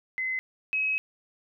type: tone pair in turn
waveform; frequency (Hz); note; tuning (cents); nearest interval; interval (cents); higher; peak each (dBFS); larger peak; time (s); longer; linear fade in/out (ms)
sine; 2046 / 2555; C7 / D#7; -39 / +45; major third; 384; second; -27 / -24; second; 0.18-0.39 / 0.73-0.98; second; 0
effects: none